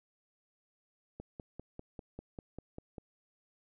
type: click train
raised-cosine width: 2 ms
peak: -30 dBFS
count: 10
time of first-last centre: 1.2-2.982 s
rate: 5.05 Hz
effects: none